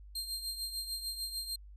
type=tone with tremolo; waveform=sawtooth; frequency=4186 Hz; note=C8; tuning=in tune; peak=-31 dBFS; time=0.15-1.56 s; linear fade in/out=5 ms; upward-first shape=triangle; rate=6.7 Hz; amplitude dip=70%; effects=added 50 Hz sine -49 dBFS peak until 1.76 s + resampled to 32000 Hz